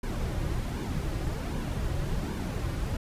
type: noise with flanger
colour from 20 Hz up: brown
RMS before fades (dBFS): -31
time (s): 0.03-2.97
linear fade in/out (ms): 5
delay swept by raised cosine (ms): 1.5 to 4.6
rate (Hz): 1.3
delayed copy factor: -0.55
effects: resampled to 32000 Hz